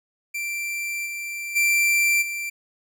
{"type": "tone with level steps", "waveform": "45% pulse", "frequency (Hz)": 2353, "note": "D7", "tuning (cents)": 3, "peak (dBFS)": [-26, -29, -17, -27], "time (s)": [0.34, 2.5], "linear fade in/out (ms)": 10, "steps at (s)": [1.05, 1.55, 2.21], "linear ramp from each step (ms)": 20, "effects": []}